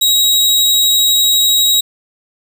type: tone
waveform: sawtooth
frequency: 3822 Hz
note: A#7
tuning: 43 cents sharp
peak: -6 dBFS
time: 0.01-1.81 s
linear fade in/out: 10 ms
effects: 7-bit